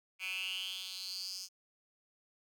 10% pulse tone with high-pass filter sweep, 187.6 Hz, F#3, 24 cents sharp, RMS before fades -41 dBFS, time 0.19-1.49 s, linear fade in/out 50 ms, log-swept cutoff 2300 to 5600 Hz, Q 7.2, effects none

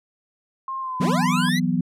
sine tone with pitch glide, 1063 to 1012.7 Hz, C6 to B5, +27 to +43 cents, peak -26 dBFS, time 0.68-1.49 s, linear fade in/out 2 ms, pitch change -84 cents, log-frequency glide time 0.8-0.98 s
sine chord, E suspended second, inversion none, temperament equal, 164.81 / 185 / 246.9 Hz, E3 / F#3 / B3, 0 / 0 / 0 cents, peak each -24 / -23 / -23 dBFS, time 1-1.81 s, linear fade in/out 5 ms
25% pulse linear sweep, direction up, 136.6 to 2059 Hz, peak -20 dBFS, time 1-1.6 s, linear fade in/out 20 ms
effects low-pass 11000 Hz 12 dB/octave

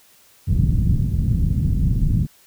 white low-pass noise, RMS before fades -18 dBFS, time 0.47-2.27 s, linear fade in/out 20 ms, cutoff 160 Hz, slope 24 dB/octave, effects white hiss -53 dBFS RMS until 2.46 s

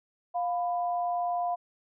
sine tone pair together, 703.6 / 995 Hz, F5 / B5, +13 / +13 cents, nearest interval tritone, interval 600 cents, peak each -27 / -36 dBFS, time 0.34-1.56 s, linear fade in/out 20 ms, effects none

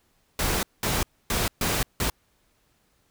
pink noise bursts at uneven times, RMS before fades -25 dBFS, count 5, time 0.39-0.63 / 0.83-1.03 / 1.3-1.48 / 1.61-1.83 / 2-2.1 s, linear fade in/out 2 ms, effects pink hiss -67 dBFS RMS until 3.1 s

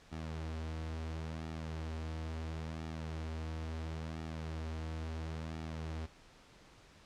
sawtooth tone with flanger, 80 Hz, D#2, 49 cents sharp, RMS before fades -41 dBFS, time 0.11-6.07 s, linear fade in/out 20 ms, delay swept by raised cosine 1.9 to 7.6 ms, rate 0.73 Hz, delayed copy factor -0.5, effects pink hiss -60 dBFS RMS until 7.05 s + low-pass 6000 Hz 12 dB/octave

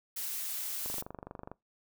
blue noise, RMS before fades -37 dBFS, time 0.16-1.02 s, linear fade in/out 10 ms
click train, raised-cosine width 1 ms, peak -28 dBFS, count 17, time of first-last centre 0.86-1.516 s, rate 24.4 Hz
effects noise-tail reverb RT60 0.2 s tail -23 dB re dry

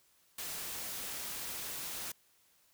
white noise, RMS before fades -41 dBFS, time 0.38-2.12 s, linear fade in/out 5 ms, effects white hiss -69 dBFS RMS until 2.73 s

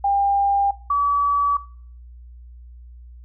sine tone pair in turn, 799 / 1144.4 Hz, G5 / D6, +33 / -45 cents, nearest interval tritone, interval 622 cents, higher second, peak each -16 dBFS, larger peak neither, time 0.04-0.71 / 0.9-1.57 s, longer neither, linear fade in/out 5 ms, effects noise-tail reverb RT60 0.5 s tail -20 dB re dry + added 60 Hz sine -39 dBFS peak until 3.24 s

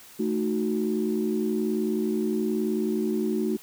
sine chord, D# diminished, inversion second, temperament equal, 220 / 311.1 / 370 Hz, A3 / D#4 / F#4, 0 / 0 / 0 cents, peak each -26 / -29 / -27 dBFS, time 0.19-3.57 s, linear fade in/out 10 ms, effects tanh soft clip ceiling -15 dBFS + white hiss -49 dBFS RMS until 3.62 s

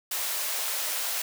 white high-pass noise, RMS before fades -30 dBFS, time 0.11-1.22 s, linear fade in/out 5 ms, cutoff 480 Hz, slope 24 dB/octave, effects none

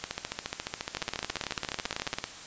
two click trains, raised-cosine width 0.2 ms, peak -13 / -14 dBFS, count 24 / 31, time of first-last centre 0.97-2.241 / 0.04-2.138 s, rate 18.1 / 14.3 Hz, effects white hiss -44 dBFS RMS until 2.46 s + resampled to 16000 Hz

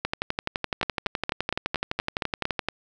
two click trains, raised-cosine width 0.3 ms, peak -9 / -9 dBFS, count 31 / 9, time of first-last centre 0.05-2.592 / 0.83-2.686 s, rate 11.8 / 4.31 Hz, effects none

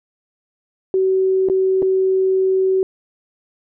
sine tone with dropouts, 378.9 Hz, F#4, 41 cents sharp, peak -13 dBFS, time 0.94-2.83 s, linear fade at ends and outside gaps 1 ms, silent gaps 1.487-1.498 / 1.821-1.826 s, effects none

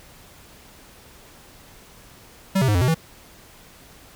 square tone with pitch steps, 192.3 / 132.4 / 104.5 / 88.4 / 126.4 / 162.5 Hz, G3 / C3 / G#2 / F2 / B2 / E3, -33 / +21 / +11 / +22 / +41 / -24 cents, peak -17 dBFS, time 2.55-2.946 s, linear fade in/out 10 ms, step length 66 ms, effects pink hiss -48 dBFS RMS until 4.15 s

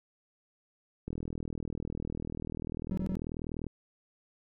click train, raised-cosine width 3 ms, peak -24 dBFS, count 105, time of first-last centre 1.08-3.667 s, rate 40.2 Hz
triangle tone bursts, 190 Hz, F#3, 46 cents sharp, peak -29 dBFS, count 3, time 2.91-3.154 s, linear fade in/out 0 ms, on 64 ms, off 26 ms
effects none

